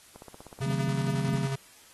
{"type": "click train", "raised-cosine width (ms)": 1, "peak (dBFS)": -32, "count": 10, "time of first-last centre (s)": [0.16, 0.712], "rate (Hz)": 16.3}
{"type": "tone with tremolo", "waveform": "square", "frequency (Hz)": 135.7, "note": "C#3", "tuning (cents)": -36, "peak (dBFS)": -28, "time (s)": [0.61, 1.56], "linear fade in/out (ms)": 10, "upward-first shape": "square", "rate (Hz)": 11, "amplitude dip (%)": 30}
{"type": "chord", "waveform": "sine", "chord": "D# diminished seventh", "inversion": "none", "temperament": "equal", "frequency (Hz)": [155.56, 185, 220, 261.6], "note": ["D#3", "F#3", "A3", "C4"], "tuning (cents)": [0, 0, 0, 0], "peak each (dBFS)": [-33, -33, -37, -38], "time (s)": [0.64, 1.47], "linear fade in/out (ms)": 20}
{"effects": ["white hiss -55 dBFS RMS until 1.93 s", "AAC 32 kbps"]}